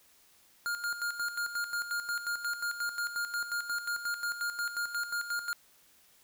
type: tone with tremolo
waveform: square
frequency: 1413 Hz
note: F6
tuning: 20 cents sharp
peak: -31 dBFS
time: 0.66-5.53 s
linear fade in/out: 0 ms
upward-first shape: square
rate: 5.6 Hz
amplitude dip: 65%
effects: white hiss -63 dBFS RMS until 6.23 s